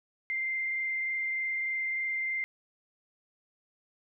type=tone with frequency modulation; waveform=sine; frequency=2093 Hz; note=C7; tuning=in tune; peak=-29 dBFS; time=0.3-2.44 s; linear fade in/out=0 ms; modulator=23.3 Hz; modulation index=0.75; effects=none